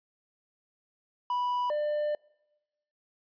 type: tone pair in turn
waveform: triangle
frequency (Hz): 984 / 596.7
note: B5 / D5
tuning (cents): -7 / +27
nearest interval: major sixth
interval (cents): 866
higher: first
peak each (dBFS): -25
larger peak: neither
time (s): 1.3-1.7 / 1.7-2.15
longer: second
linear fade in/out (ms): 2
effects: noise-tail reverb RT60 1.0 s tail -25 dB re dry + resampled to 11025 Hz